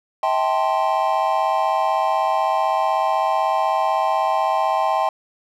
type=chord; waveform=triangle; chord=A minor seventh; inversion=second; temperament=equal with one note detuned; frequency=643.5 / 784 / 880 / 1046.5 Hz; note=E5 / G5 / A5 / C6; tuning=-42 / 0 / 0 / 0 cents; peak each=-21 / -19 / -22 / -21 dBFS; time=0.23-5.09 s; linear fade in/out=2 ms; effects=none